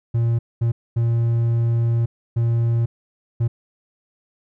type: tone bursts at uneven times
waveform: triangle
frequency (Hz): 116.54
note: A#2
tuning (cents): 0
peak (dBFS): -14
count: 5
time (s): 0.14-0.39 / 0.61-0.72 / 0.96-2.06 / 2.36-2.86 / 3.4-3.48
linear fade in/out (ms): 10
effects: none